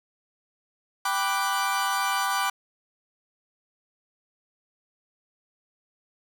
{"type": "chord", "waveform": "40% pulse", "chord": "G major seventh", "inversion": "none", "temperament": "equal", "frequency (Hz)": [784, 987.8, 1174.7, 1480], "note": ["G5", "B5", "D6", "F#6"], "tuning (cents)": [0, 0, 0, 0], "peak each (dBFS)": [-29, -29, -27, -30], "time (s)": [1.05, 2.5], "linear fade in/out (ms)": 5, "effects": []}